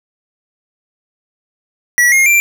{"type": "tone with pitch steps", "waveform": "square", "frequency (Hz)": [1938, 2138, 2359], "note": ["B6", "C7", "D7"], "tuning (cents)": [-33, 37, 7], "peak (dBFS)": -8, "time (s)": [1.98, 2.4], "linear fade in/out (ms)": 0, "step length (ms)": 140, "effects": []}